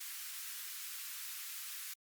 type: high-pass noise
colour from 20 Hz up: white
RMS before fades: -45 dBFS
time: 0-1.94 s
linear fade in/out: 10 ms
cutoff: 1300 Hz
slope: 24 dB/octave
effects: Opus 48 kbps